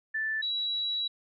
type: tone pair in turn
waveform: sine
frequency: 1760 / 3902 Hz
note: A6 / B7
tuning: 0 / -22 cents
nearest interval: octave + major second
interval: 1378 cents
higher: second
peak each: -28 dBFS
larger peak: neither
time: 0.14-0.42 / 0.42-1.08 s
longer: second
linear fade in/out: 10 ms
effects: none